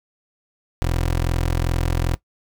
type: tone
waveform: 20% pulse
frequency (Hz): 42.53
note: F1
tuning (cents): -45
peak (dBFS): -14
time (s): 0.82-2.15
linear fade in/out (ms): 0
effects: noise-tail reverb RT60 0.1 s tail -18 dB re dry